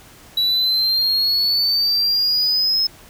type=exponential sweep; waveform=triangle; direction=up; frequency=3913 to 5190 Hz; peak=-14 dBFS; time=0.37-2.87 s; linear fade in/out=5 ms; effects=pink hiss -45 dBFS RMS until 3.09 s